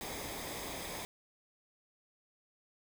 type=noise with comb filter; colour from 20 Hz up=pink; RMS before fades=-42 dBFS; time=0.01-1.05 s; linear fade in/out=0 ms; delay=0.7 ms; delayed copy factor=-0.55; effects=none